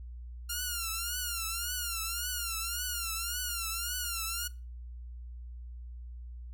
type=tone with vibrato; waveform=5% pulse; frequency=1396.9 Hz; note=F6; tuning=in tune; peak=-22 dBFS; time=0.49-4.48 s; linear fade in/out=10 ms; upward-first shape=triangle; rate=1.8 Hz; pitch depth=120 cents each way; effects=noise-tail reverb RT60 0.3 s tail -20 dB re dry + added 60 Hz sine -41 dBFS peak until 6.53 s